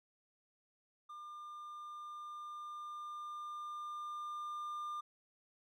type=tone with level ramp; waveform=triangle; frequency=1200 Hz; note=D6; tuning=37 cents sharp; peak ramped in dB=-45 to -37 dBFS; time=1.09-5.01 s; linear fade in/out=10 ms; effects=MP3 96 kbps